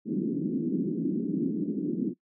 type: band-pass noise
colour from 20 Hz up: white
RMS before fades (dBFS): -29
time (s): 0.05-2.14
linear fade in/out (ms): 50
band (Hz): 170 to 340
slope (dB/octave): 48
effects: noise-tail reverb RT60 0.1 s tail -19 dB re dry